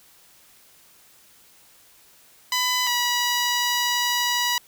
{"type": "tone pair in turn", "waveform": "10% pulse", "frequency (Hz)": [1000, 972.1], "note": ["B5", "B5"], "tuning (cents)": [21, -28], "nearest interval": "unison", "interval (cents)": 49, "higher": "first", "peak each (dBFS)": -12, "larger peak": "neither", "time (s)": [[2.52, 2.87], [2.87, 4.58]], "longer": "second", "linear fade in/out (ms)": 2, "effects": ["white hiss -54 dBFS RMS until 4.67 s"]}